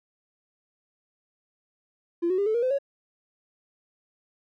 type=tone with pitch steps; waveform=triangle; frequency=342 / 370.8 / 402 / 435.9 / 472.6 / 512.4 / 555.6 Hz; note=F4 / F#4 / G4 / A4 / A#4 / C5 / C#5; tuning=-36 / +4 / +44 / -16 / +24 / -36 / +4 cents; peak=-18 dBFS; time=2.22-2.787 s; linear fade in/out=20 ms; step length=81 ms; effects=tanh soft clip ceiling -19 dBFS